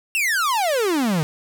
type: exponential sweep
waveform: 45% pulse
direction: down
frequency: 2794 to 146.83 Hz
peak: -18 dBFS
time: 0.15-1.23 s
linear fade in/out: 0 ms
effects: none